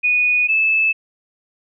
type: tone pair in turn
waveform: sine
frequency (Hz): 2475 / 2618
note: D#7 / E7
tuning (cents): -10 / -13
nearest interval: minor second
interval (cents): 97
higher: second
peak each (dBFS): -13 / -13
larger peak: neither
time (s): 0.03-0.48 / 0.48-0.93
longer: neither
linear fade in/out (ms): 20
effects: none